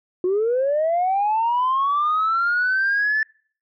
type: linear sweep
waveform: sine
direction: up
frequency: 353.5 to 1760 Hz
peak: -16 dBFS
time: 0.24-3.23 s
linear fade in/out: 2 ms
effects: noise-tail reverb RT60 0.5 s tail -26 dB re dry + tanh soft clip ceiling -14 dBFS